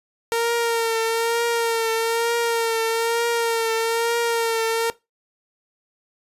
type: tone with vibrato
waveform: sawtooth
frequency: 460 Hz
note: A#4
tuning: 23 cents flat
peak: -15 dBFS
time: 0.32-4.9 s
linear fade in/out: 0 ms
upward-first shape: triangle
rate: 1.1 Hz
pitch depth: 40 cents each way
effects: noise-tail reverb RT60 0.2 s tail -18 dB re dry + resampled to 32000 Hz